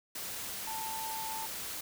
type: tone in noise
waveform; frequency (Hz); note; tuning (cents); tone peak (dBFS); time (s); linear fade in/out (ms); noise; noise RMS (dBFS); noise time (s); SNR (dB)
sine; 887; A5; +14; -38; 0.67-1.46; 5; white; -40; 0.15-1.81; -1
effects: none